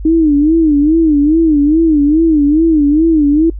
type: tone with vibrato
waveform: sine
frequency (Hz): 307.5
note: D#4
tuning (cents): -20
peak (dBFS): -6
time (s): 0.05-3.5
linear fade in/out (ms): 5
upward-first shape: sine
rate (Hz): 2.4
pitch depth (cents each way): 130
effects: noise-tail reverb RT60 0.1 s tail -23 dB re dry + added 50 Hz sine -21 dBFS peak until 3.59 s